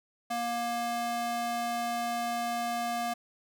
square tone with high-pass filter, 236.3 Hz, A#3, 24 cents sharp, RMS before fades -32 dBFS, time 0.3-3.14 s, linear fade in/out 10 ms, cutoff 510 Hz, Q 4.7, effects none

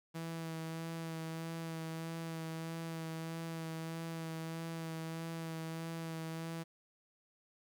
sawtooth tone with vibrato, 163.3 Hz, E3, 16 cents flat, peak -36 dBFS, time 0.14-6.64 s, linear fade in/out 20 ms, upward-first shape sine, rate 1.6 Hz, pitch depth 18 cents each way, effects 11-bit

